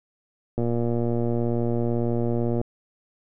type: click train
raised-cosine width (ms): 2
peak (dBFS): -13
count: 241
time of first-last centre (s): 0.58-2.614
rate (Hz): 118
effects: none